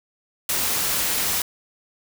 white noise, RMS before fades -23 dBFS, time 0.49-1.42 s, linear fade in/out 2 ms, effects none

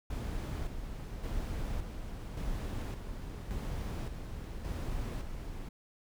brown noise with tremolo, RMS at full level -36 dBFS, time 0.1-5.69 s, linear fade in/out 5 ms, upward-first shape square, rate 0.88 Hz, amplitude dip 45%, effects none

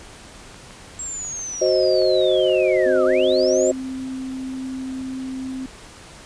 clicks, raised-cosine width 0.5 ms, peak -27 dBFS, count 9, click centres 0.544 / 0.708 / 1.25 / 1.393 / 1.536 / 1.662 / 2.019 / 2.496 / 2.962 s
sine linear two-way sweep, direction down then up, 7630 to 1174.7 to 7630 Hz, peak -27 dBFS, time 0.99-3.71 s, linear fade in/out 5 ms, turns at 3.05 s
sine chord, C diminished, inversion second, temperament equal, 370 / 523.3 / 622.3 Hz, Gb4 / C5 / Eb5, 0 / 0 / 0 cents, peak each -19 dBFS, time 1.61-3.72 s, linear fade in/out 10 ms
sine tone, 261.6 Hz, C4, in tune, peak -26 dBFS, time 2.86-5.66 s, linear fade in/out 2 ms
effects pink hiss -42 dBFS RMS until 6.25 s + resampled to 22050 Hz

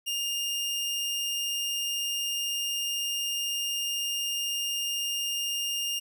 sawtooth tone, 2818 Hz, F7, 15 cents sharp, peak -25 dBFS, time 0.06-6 s, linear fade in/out 20 ms, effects none

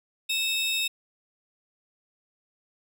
40% pulse tone pair together, 2624 / 3716 Hz, E7 / A#7, -9 / -6 cents, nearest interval tritone, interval 603 cents, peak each -27 / -26 dBFS, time 0.29-0.88 s, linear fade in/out 10 ms, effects none

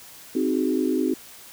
sine chord, Ab dominant seventh, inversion first, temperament equal, 261.6 / 311.1 / 370 / 415.3 Hz, C4 / Eb4 / Gb4 / Ab4, 0 / 0 / 0 / 0 cents, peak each -24 / -25 / -26 / -30 dBFS, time 0.35-1.14 s, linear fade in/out 5 ms, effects white hiss -45 dBFS RMS until 1.52 s

